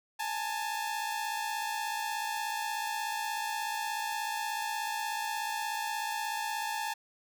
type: tone pair together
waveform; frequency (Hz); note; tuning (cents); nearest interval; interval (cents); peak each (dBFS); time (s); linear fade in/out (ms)
sawtooth; 835.4 / 892; G#5 / A5; +10 / +23; minor second; 113; -32 / -31; 0.19-6.94; 10
effects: none